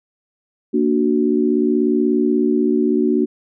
sine chord, Bb augmented, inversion none, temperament equal, 233.1 / 293.7 / 370 Hz, Bb3 / D4 / F#4, 0 / 0 / 0 cents, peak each -18 dBFS, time 0.73-3.26 s, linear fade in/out 20 ms, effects none

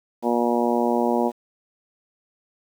harmonic tone, 119.4 Hz, A#2, 42 cents sharp, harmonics 2 / 3 / 4 / 5 / 6 / 7 / 8, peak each -23 / -25 / -26 / -27 / -28 / -28 / -29 dBFS, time 0.22-1.32 s, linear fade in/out 50 ms, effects 8-bit

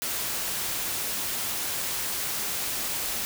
white noise, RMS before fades -30 dBFS, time 0.02-3.25 s, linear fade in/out 0 ms, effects none

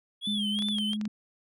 triangle tone with vibrato, 3277 Hz, G#7, 24 cents flat, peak -28 dBFS, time 0.21-0.97 s, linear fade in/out 50 ms, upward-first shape sine, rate 2.7 Hz, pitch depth 130 cents each way
sine tone with pitch glide, 207.7 to 212.2 Hz, G#3 to G#3, 0 to +38 cents, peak -29 dBFS, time 0.27-1.08 s, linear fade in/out 5 ms, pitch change +38 cents, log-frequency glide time 0.54-0.97 s
clicks, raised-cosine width 0.2 ms, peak -24 dBFS, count 7, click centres 0.589 / 0.623 / 0.686 / 0.785 / 0.933 / 1.013 / 1.054 s
effects none

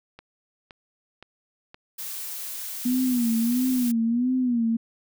click train, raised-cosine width 0.3 ms, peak -27 dBFS, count 4, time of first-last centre 0.19-1.744 s, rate 1.93 Hz
blue noise, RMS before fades -34 dBFS, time 1.98-3.92 s, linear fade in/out 10 ms
sine tone with vibrato, 241.8 Hz, B3, 36 cents flat, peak -20 dBFS, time 2.85-4.77 s, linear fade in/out 10 ms, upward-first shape sine, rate 1.5 Hz, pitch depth 110 cents each way
effects none

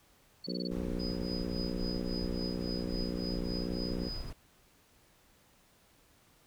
sine tone bursts, 4435 Hz, C#8, in tune, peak -38 dBFS, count 5, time 0.44-0.676 s, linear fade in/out 5 ms, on 28 ms, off 24 ms
harmonic tone, 60.3 Hz, B1, 41 cents flat, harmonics 3 / 4 / 5 / 6 / 7 / 8 / 9, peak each -38 / -40 / -42 / -44 / -45 / -46 / -47 dBFS, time 0.47-4.09 s, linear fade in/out 10 ms
brown noise, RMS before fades -40 dBFS, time 0.71-4.33 s, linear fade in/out 5 ms
sine tone with tremolo, 4978 Hz, D#8, in tune, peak -38 dBFS, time 0.99-4.3 s, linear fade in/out 10 ms, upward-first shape triangle, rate 3.6 Hz, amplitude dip 95%
effects pink hiss -65 dBFS RMS until 6.46 s

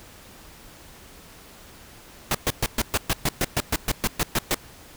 pink noise bursts, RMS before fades -22 dBFS, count 15, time 2.31-4.545 s, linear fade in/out 2 ms, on 37 ms, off 120 ms, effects pink hiss -47 dBFS RMS until 4.96 s

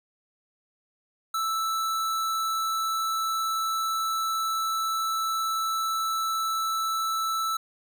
square tone, 1318.5 Hz, E6, in tune, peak -26 dBFS, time 1.34-7.57 s, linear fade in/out 5 ms, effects none

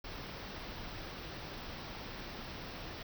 pink band-stop noise, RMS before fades -45 dBFS, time 0.04-3.03 s, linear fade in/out 5 ms, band 5700 to 16000 Hz, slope 96 dB/octave, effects none

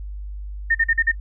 sine tone bursts, 1826 Hz, A#6, 36 cents flat, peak -14 dBFS, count 5, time 0.7-1.118 s, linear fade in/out 10 ms, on 50 ms, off 42 ms, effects noise-tail reverb RT60 0.1 s tail -23 dB re dry + added 50 Hz sine -29 dBFS peak until 1.2 s

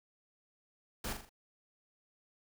pink noise with echo, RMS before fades -39 dBFS, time 1.04-1.13 s, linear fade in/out 5 ms, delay 41 ms, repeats 4, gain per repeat -6 dB, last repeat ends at 1.294 s, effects none

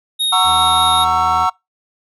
square tone with vibrato, 3729 Hz, A#7, in tune, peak -15 dBFS, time 0.19-1.05 s, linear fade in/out 20 ms, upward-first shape triangle, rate 5.1 Hz, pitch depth 9 cents each way
triangle chord, F# dominant seventh, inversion none, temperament just, 740 / 925 / 1110 / 1332 Hz, F#5 / A#5 / C#6 / E6, 0 / -14 / +2 / +18 cents, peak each -16 / -17 / -17 / -15 dBFS, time 0.32-1.5 s, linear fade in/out 10 ms
sawtooth tone, 81.4 Hz, E2, 21 cents flat, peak -25 dBFS, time 0.43-1.48 s, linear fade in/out 50 ms
effects noise-tail reverb RT60 0.2 s tail -25 dB re dry

